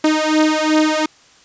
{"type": "beating tone pair", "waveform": "sawtooth", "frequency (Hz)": [308.4, 311.1], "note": ["D#4", "D#4"], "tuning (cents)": [-15, 0], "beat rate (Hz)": 2.7, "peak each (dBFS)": -12, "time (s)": [0.04, 1.06], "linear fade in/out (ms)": 5, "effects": ["white hiss -49 dBFS RMS until 1.44 s", "resampled to 16000 Hz"]}